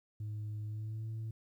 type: tone with pitch glide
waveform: sine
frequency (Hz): 106.2 to 111.16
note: G#2 to A2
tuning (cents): +39 to +18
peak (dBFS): -35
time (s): 0.2-1.31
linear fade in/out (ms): 5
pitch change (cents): +79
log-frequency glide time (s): 0.65-1.07
effects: tanh soft clip ceiling -36 dBFS + 12-bit